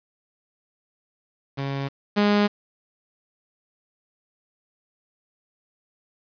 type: tone pair in turn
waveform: sawtooth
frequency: 138 / 206.1 Hz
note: C#3 / G#3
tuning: -7 / -13 cents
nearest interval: perfect fifth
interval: 694 cents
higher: second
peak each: -22 / -13 dBFS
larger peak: second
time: 1.57-1.89 / 2.16-2.48 s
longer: neither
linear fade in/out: 20 ms
effects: resampled to 11025 Hz + 7-bit